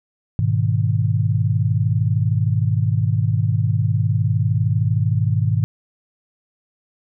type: chord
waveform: sine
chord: G# minor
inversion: none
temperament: equal with one note detuned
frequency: 103.83 / 123.47 / 156.65 Hz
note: G#2 / B2 / D#3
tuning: 0 / 0 / +12 cents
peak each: -18 / -20 / -22 dBFS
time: 0.39-5.64 s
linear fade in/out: 0 ms
effects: none